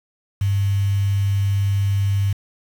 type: tone with quantisation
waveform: sine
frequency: 99.3 Hz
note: G2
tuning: 23 cents sharp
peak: -16 dBFS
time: 0.41-2.33 s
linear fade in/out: 5 ms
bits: 6
effects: none